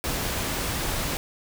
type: noise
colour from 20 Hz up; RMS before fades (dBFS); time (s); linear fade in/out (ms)
pink; -28; 0.04-1.17; 0
effects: none